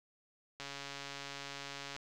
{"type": "click train", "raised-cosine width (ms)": 0.2, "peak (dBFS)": -26, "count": 192, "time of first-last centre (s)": [0.6, 1.964], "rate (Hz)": 140, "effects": []}